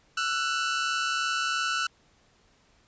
sawtooth tone pair together, 1337.1 / 1480 Hz, E6 / F#6, +24 / 0 cents, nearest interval major second, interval 176 cents, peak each -25 / -25 dBFS, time 0.17-1.87 s, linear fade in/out 5 ms, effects pink hiss -63 dBFS RMS until 2.87 s + resampled to 16000 Hz

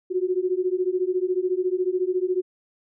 sine beating tone pair, 360 / 374 Hz, F#4 / F#4, -47 / +19 cents, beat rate 14 Hz, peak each -24 dBFS, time 0.1-2.42 s, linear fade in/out 20 ms, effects none

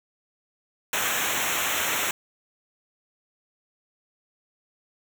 pink noise with comb filter, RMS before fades -26 dBFS, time 0.93-2.11 s, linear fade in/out 2 ms, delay 0.21 ms, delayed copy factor -1, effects none

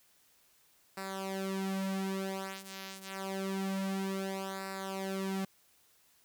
sawtooth tone with flanger, 192.7 Hz, G3, 29 cents flat, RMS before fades -37 dBFS, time 0.97-5.45 s, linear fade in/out 5 ms, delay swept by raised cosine 0.31 to 5.31 ms, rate 0.27 Hz, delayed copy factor -0.8, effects white hiss -67 dBFS RMS until 6.24 s

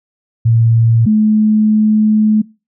sine tone pair in turn, 114.7 / 214.7 Hz, A#2 / A3, -28 / -42 cents, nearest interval major seventh, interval 1086 cents, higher second, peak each -7 dBFS, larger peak neither, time 0.45-1.06 / 1.06-2.42 s, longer second, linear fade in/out 10 ms, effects noise-tail reverb RT60 0.3 s tail -23 dB re dry

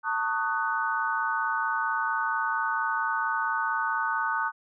sine chord, D# half-diminished seventh, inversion second, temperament just, 896 / 1120.1 / 1244.5 / 1493.4 Hz, A5 / C#6 / D#6 / F#6, +31 / +18 / 0 / +16 cents, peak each -30 / -33 / -31 / -29 dBFS, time 0.03-4.52 s, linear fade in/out 50 ms, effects none

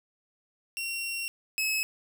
sawtooth tone pair in turn, 2739 / 2578 Hz, F7 / E7, -34 / -39 cents, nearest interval minor second, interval 105 cents, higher first, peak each -28 / -23 dBFS, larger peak second, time 0.77-1.28 / 1.58-1.83 s, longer first, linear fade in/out 0 ms, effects none

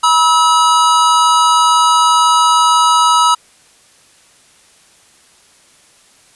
square tone pair together, 967 / 1293 Hz, B5 / E6, -37 / -34 cents, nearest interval perfect fourth, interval 503 cents, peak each -12 / -11 dBFS, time 0.03-3.35 s, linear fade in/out 10 ms, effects white hiss -48 dBFS RMS until 6.35 s + resampled to 24000 Hz

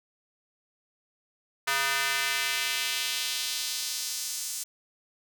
square tone with high-pass filter sweep, 137.2 Hz, C#3, 17 cents flat, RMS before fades -30 dBFS, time 1.67-4.64 s, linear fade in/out 10 ms, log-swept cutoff 1400 to 7100 Hz, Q 1.3, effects none

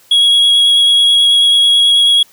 triangle tone with vibrato, 3321 Hz, G#7, 1 cent flat, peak -5 dBFS, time 0.11-2.23 s, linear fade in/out 5 ms, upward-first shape sine, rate 9.2 Hz, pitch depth 10 cents each way, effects white hiss -47 dBFS RMS until 2.32 s + high-pass 60 Hz 12 dB/octave

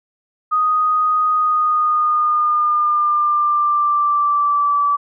sine tone with pitch glide, 1244.5 to 1154.5 Hz, D#6 to D6, 0 to -30 cents, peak -13 dBFS, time 0.51-4.97 s, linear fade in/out 20 ms, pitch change -130 cents, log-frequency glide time 1.33-4.85 s, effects none

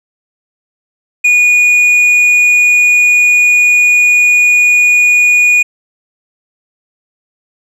triangle tone with tanh clipping, 2454 Hz, D#7, 25 cents flat, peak -6 dBFS, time 1.24-5.63 s, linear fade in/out 10 ms, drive 9 dB, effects none

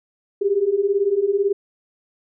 sine beating tone pair, 387.3 / 405.3 Hz, G4 / G#4, -21 / -42 cents, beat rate 18 Hz, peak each -21 / -18 dBFS, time 0.41-1.53 s, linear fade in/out 10 ms, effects none

